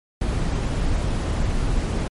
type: noise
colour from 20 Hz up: brown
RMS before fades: -22 dBFS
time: 0.21-2.08 s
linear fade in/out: 5 ms
effects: MP3 48 kbps